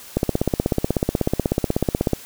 click train, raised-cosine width 2 ms, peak -4 dBFS, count 33, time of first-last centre 0.17-2.133 s, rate 16.3 Hz, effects white hiss -41 dBFS RMS until 2.25 s

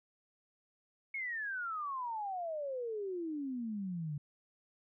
sine exponential sweep, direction down, 2214 to 142.2 Hz, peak -36 dBFS, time 1.14-4.18 s, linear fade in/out 5 ms, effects none

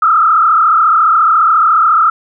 sine tone with frequency modulation, 1291 Hz, E6, 37 cents flat, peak -6 dBFS, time 0.02-2.1 s, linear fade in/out 5 ms, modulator 34.3 Hz, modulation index 2.1, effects none

